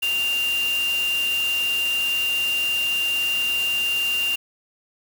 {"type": "tone in noise", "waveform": "sine", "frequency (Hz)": 2790, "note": "F7", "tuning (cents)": -2, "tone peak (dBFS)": -20, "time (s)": [0.02, 4.36], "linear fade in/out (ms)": 10, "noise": "white", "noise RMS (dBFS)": -33, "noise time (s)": [0.02, 4.36], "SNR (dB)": 10, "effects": []}